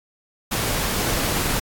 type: noise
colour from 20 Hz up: pink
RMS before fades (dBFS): -23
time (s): 0.51-1.6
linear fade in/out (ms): 10
effects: AAC 64 kbps